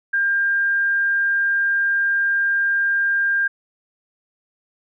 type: tone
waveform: sine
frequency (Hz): 1600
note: G6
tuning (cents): +35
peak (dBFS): -16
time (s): 0.13-3.48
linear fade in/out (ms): 10
effects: none